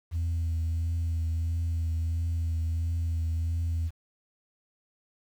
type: tone with vibrato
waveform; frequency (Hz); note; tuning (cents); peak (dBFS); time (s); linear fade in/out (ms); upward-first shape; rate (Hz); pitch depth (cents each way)
sine; 82.8; E2; +8; -24; 0.11-3.91; 50; triangle; 1.5; 27
effects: tanh soft clip ceiling -24 dBFS + 9-bit